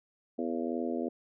harmonic tone with a mistuned harmonic, 82.7 Hz, E2, 6 cents sharp, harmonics 3 / 4 / 5 / 6 / 7 / 8, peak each -34 / -36 / -38 / -40 / -41 / -42 dBFS, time 0.38-1.09 s, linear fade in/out 10 ms, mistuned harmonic 8, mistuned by +52 cents, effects none

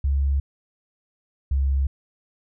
sine tone pair in turn, 69.3 / 68.11 Hz, C#2 / C#2, 0 / -30 cents, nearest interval unison, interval 30 cents, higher first, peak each -18 dBFS, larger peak neither, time 0.04-0.4 / 1.51-1.87 s, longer neither, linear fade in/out 5 ms, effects none

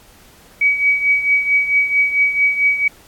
sine tone with tremolo, 2270 Hz, C#7, 41 cents sharp, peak -9 dBFS, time 0.61-2.88 s, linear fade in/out 5 ms, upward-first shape triangle, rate 4.5 Hz, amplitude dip 75%, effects pink hiss -47 dBFS RMS until 3.07 s + AAC 64 kbps

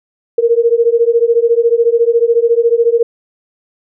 sine beating tone pair, 460 / 474 Hz, A#4 / A#4, -23 / +29 cents, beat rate 14 Hz, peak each -11 dBFS, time 0.38-3.03 s, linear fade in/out 5 ms, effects none

